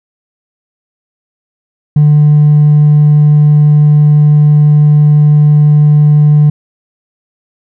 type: tone with hard clipping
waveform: sine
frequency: 149 Hz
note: D3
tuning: 25 cents sharp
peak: -3 dBFS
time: 1.96-6.5 s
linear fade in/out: 5 ms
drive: 1 dB
effects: none